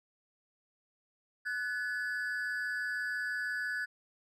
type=ring-modulated tone; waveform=triangle; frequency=1599 Hz; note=G6; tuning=34 cents sharp; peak=-28 dBFS; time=1.45-3.86 s; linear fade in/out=20 ms; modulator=113 Hz; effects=none